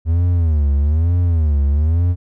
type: tone with vibrato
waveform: triangle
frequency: 78.8 Hz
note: D#2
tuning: 23 cents sharp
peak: -10 dBFS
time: 0.05-2.16 s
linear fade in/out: 50 ms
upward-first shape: sine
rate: 1.1 Hz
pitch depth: 200 cents each way
effects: none